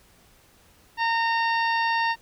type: harmonic tone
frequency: 918 Hz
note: A#5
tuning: 27 cents flat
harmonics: 1 / 2 / 3 / 4 / 5 / 6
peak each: -23 / -26 / -32 / -38 / -37 / -42 dBFS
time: 0.97-2.16 s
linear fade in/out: 50 ms
effects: pink hiss -57 dBFS RMS until 2.21 s